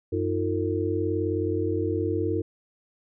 sine tone cluster, 94.6 / 314.6 / 353.8 / 452.2 Hz, F#2 / D#4 / F4 / A4, +39 / +19 / +23 / +47 cents, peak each -29 dBFS, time 0.12-2.42 s, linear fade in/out 10 ms, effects none

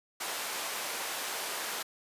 pink high-pass noise, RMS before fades -36 dBFS, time 0.2-1.83 s, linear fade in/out 10 ms, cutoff 640 Hz, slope 12 dB/octave, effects resampled to 32000 Hz

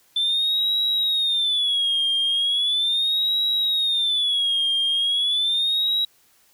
sine tone with vibrato, 3520 Hz, A7, in tune, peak -17 dBFS, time 0.16-6.05 s, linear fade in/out 5 ms, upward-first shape sine, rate 0.38 Hz, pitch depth 160 cents each way, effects tanh soft clip ceiling -16 dBFS + white hiss -59 dBFS RMS until 6.53 s

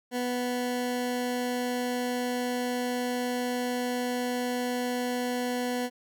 20% pulse tone, 246.9 Hz, B3, in tune, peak -23 dBFS, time 0.11-5.9 s, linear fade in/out 50 ms, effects none

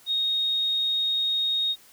sine tone, 3729 Hz, A#7, in tune, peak -22 dBFS, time 0.06-1.76 s, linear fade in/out 50 ms, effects white hiss -54 dBFS RMS until 1.92 s

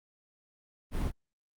brown noise, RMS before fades -30 dBFS, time 0.91-1.12 s, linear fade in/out 50 ms, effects Opus 24 kbps

